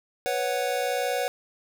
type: chord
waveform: square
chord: B suspended second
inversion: none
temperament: equal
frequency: 493.9 / 554.4 / 740 Hz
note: B4 / C#5 / F#5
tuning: 0 / 0 / 0 cents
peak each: -30 dBFS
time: 0.26-1.28 s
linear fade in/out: 0 ms
effects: none